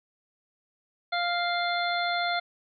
harmonic tone, 698.5 Hz, F5, in tune, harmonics 1 / 2 / 3 / 5 / 6, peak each -28 / -31 / -33 / -35 / -36 dBFS, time 1.12-2.4 s, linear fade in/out 10 ms, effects none

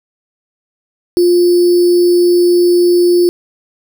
sine tone with sample-and-hold, 351.7 Hz, F4, 12 cents sharp, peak -6 dBFS, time 1.17-3.29 s, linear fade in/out 0 ms, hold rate 4900 Hz, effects none

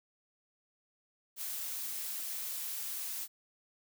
blue noise, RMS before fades -39 dBFS, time 1.36-3.28 s, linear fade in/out 50 ms, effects none

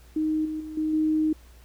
sine tone with level steps, 311.1 Hz, D#4, in tune, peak -22 / -28 / -34 / -23 / -20 dBFS, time 0.16-1.33 s, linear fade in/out 5 ms, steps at 0.45 / 0.6 / 0.77 / 0.93 s, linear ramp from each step 5 ms, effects added 60 Hz sine -49 dBFS peak until 1.64 s + pink hiss -57 dBFS RMS until 1.64 s

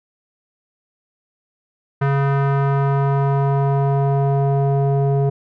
square tone with low-pass filter sweep, 138.9 Hz, C#3, 4 cents sharp, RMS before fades -17 dBFS, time 2.01-5.3 s, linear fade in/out 10 ms, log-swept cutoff 1500 to 570 Hz, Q 1.9, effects none

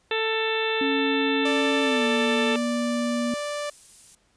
harmonic tone, 443.2 Hz, A4, 13 cents sharp, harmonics 1 / 2 / 3 / 4 / 5 / 6 / 7 / 8 / 9, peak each -26 / -32 / -35 / -31 / -37 / -30 / -42 / -31 / -42 dBFS, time 0.11-2.56 s, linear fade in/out 2 ms
sine tone with pitch glide, 275 to 239.4 Hz, C#4 to A#3, -14 to +46 cents, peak -24 dBFS, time 0.81-3.34 s, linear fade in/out 2 ms, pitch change -240 cents, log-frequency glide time 1.83-2.05 s
sawtooth tone, 587.3 Hz, D5, in tune, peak -24 dBFS, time 1.45-3.7 s, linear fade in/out 5 ms
violet noise, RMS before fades -43 dBFS, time 1.81-4.15 s, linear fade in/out 2 ms
effects pink hiss -65 dBFS RMS until 4.36 s + resampled to 22050 Hz

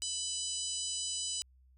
harmonic tone, 995 Hz, B5, 13 cents sharp, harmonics 3 / 4 / 5 / 6 / 7 / 8 / 9, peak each -41 / -44 / -42 / -44 / -44 / -39 / -45 dBFS, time 0.02-1.42 s, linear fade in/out 0 ms, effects added 64 Hz sine -60 dBFS peak until 1.77 s

